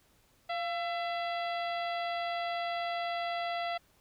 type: harmonic tone with a mistuned harmonic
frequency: 670 Hz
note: E5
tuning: 28 cents sharp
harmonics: 1 / 2 / 3 / 4 / 5 / 6 / 7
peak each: -33 / -41 / -41 / -46 / -45 / -50 / -52 dBFS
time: 0.49-3.78 s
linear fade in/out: 10 ms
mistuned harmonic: 1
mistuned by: +56 cents
effects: pink hiss -67 dBFS RMS until 4 s